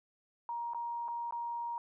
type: tone with dropouts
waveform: sine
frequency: 942 Hz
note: A#5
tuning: 18 cents sharp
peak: -35 dBFS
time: 0.49-1.78 s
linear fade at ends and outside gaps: 1 ms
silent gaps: 0.735-0.746 / 1.081-1.085 / 1.309-1.324 s
effects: none